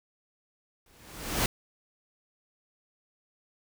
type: noise with exponential growth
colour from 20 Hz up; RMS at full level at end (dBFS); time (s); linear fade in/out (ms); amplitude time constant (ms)
pink; -24; 0.86-1.46; 2; 130
effects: none